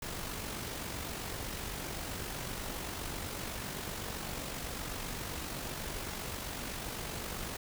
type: noise with amplitude modulation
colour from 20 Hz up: pink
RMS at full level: -38 dBFS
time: 0.02-7.57 s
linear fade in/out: 5 ms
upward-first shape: sine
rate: 47.8 Hz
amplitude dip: 40%
effects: none